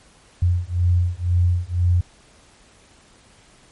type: beating tone pair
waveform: sine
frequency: 87.31 / 89.31 Hz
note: F2 / F2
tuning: 0 / +39 cents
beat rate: 2 Hz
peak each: -19 dBFS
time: 0.42-2.01 s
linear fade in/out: 5 ms
effects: pink hiss -52 dBFS RMS until 3.71 s + MP3 48 kbps